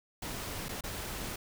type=noise with dropouts; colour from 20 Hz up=pink; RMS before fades=-39 dBFS; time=0.22-1.36 s; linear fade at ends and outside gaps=5 ms; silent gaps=0.685-0.69 / 0.809-0.837 s; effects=none